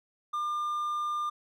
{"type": "tone", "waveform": "triangle", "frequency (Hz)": 1200, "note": "D6", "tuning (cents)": 37, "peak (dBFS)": -27, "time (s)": [0.33, 1.3], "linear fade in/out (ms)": 10, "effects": []}